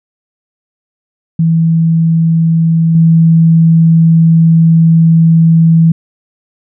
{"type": "tone with level steps", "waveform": "sine", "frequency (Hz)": 163.9, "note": "E3", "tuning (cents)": -10, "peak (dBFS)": [-6, -3], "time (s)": [1.39, 5.92], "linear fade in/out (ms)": 5, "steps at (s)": 2.95, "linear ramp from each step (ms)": 2, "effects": []}